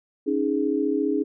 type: chord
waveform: sine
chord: C# suspended second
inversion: none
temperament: just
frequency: 277.2 / 311.8 / 415.8 Hz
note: C#4 / D#4 / G#4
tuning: 0 / +4 / +2 cents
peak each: -25 dBFS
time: 0.26-1.24 s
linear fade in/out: 20 ms
effects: none